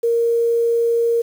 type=tone with quantisation; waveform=sine; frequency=466.2 Hz; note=A#4; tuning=in tune; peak=-14 dBFS; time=0.03-1.22 s; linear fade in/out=10 ms; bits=7; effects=none